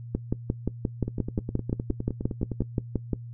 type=two click trains; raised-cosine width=3 ms; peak=-12 / -17 dBFS; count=18 / 16; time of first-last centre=0.15-3.132 / 1.08-2.62 s; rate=5.7 / 9.74 Hz; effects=noise-tail reverb RT60 0.1 s tail -19 dB re dry + added 118 Hz sine -37 dBFS peak until 3.33 s